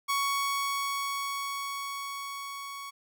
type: tone with level ramp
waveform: sawtooth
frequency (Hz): 1115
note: C#6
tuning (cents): +10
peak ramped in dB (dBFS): -22 to -35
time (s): 0.08-2.91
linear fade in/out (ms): 20
effects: none